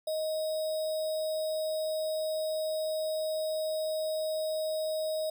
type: tone with sample-and-hold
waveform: sine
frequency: 627 Hz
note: D#5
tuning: 13 cents sharp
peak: -29 dBFS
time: 0.07-5.3 s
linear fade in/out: 5 ms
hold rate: 4410 Hz
effects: none